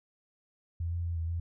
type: tone with pitch steps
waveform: sine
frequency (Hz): 84.4 / 85.8 / 85 / 82.1 / 84.7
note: E2 / F2 / F2 / E2 / E2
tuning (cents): +41 / -30 / -46 / -6 / +48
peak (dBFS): -30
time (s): 0.8-1.4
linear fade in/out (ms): 5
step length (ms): 120
effects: none